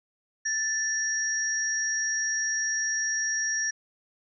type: tone pair together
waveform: sine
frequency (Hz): 1760 / 5675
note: A6 / F8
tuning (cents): 0 / +27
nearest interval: octave + minor sixth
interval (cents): 2027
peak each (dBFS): -28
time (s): 0.45-3.71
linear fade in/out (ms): 10
effects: none